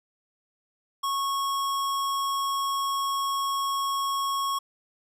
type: tone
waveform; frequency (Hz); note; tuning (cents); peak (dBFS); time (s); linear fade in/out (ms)
square; 1100; C#6; -14; -26; 1.03-4.59; 10
effects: resampled to 32000 Hz + 11-bit